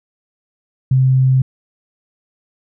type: tone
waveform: sine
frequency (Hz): 130.81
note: C3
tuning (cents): 0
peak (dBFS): -9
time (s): 0.91-1.42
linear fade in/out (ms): 5
effects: none